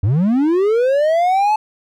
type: linear sweep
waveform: triangle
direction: up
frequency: 86.8 to 872 Hz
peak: -10 dBFS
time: 0.03-1.56 s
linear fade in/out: 5 ms
effects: none